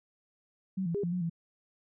sine tone with pitch steps, 189.6 / 168.5 / 405.5 / 172.8 / 180.4 / 167.1 Hz, F#3 / E3 / G#4 / F3 / F#3 / E3, +43 / +38 / -41 / -18 / -44 / +24 cents, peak -29 dBFS, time 0.77-1.298 s, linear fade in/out 10 ms, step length 88 ms, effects none

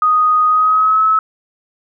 sine tone with pitch glide, 1244.5 to 1294.4 Hz, D#6 to E6, 0 to -32 cents, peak -9 dBFS, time 0.02-1.19 s, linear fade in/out 2 ms, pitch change +68 cents, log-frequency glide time 0.47-1.03 s, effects none

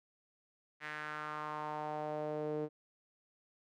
sawtooth tone with band-pass filter sweep, 151.8 Hz, D#3, 42 cents flat, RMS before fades -40 dBFS, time 0.8-2.69 s, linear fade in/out 50 ms, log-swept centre 1900 to 410 Hz, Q 3, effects none

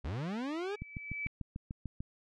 40% pulse linear sweep, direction up, 57.6 to 425.7 Hz, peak -34 dBFS, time 0.04-0.76 s, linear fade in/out 10 ms
sine tone with exponential growth, 2303 Hz, D7, 34 cents flat, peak -33 dBFS, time 0.25-1.27 s, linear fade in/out 0 ms, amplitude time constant 220 ms
click train, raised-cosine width 5 ms, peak -27 dBFS, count 9, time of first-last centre 0.82-2.005 s, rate 6.75 Hz
effects low-pass 4000 Hz 12 dB/octave

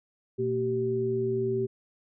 sine tone cluster, 121.1 / 230.4 / 385.1 Hz, B2 / A#3 / G4, -34 / -20 / -31 cents, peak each -33 / -35 / -26 dBFS, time 0.38-1.67 s, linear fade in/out 20 ms, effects none

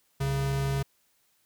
square tone pair together, 64.7 / 137.1 Hz, C2 / C#3, -19 / -19 cents, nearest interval octave + minor second, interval 1300 cents, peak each -36 / -27 dBFS, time 0.2-0.83 s, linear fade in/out 10 ms, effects white hiss -69 dBFS RMS until 1.45 s

